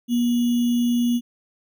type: tone with sample-and-hold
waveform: sine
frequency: 239.9 Hz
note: A#3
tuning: 50 cents sharp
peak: -17 dBFS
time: 0.08-1.21 s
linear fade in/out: 50 ms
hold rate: 3150 Hz
effects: none